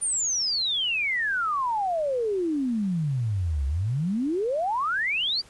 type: exponential two-way sweep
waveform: sine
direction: down then up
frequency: 9397 to 65.7 to 4817 Hz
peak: -23 dBFS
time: 0.01-5.42 s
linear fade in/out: 20 ms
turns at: 3.66 s
effects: pink hiss -53 dBFS RMS until 5.49 s + resampled to 24000 Hz